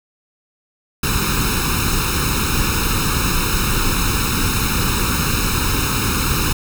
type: noise with comb filter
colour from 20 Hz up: pink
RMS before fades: -18 dBFS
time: 1.03-6.53 s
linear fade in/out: 5 ms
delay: 0.76 ms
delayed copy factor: +0.95
effects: none